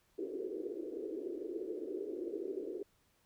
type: band-pass noise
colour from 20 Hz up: pink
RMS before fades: -41 dBFS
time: 0.18-2.83 s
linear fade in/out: 5 ms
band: 330 to 440 Hz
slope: 48 dB/octave
effects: pink hiss -73 dBFS RMS until 3.25 s